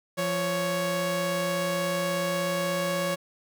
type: tone pair together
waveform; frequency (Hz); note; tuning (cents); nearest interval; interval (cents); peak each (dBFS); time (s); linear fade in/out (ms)
sawtooth; 173.17 / 556; F3 / C#5; -14 / +5; octave + minor sixth; 2019; -27 / -23; 0.17-3.16; 20
effects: none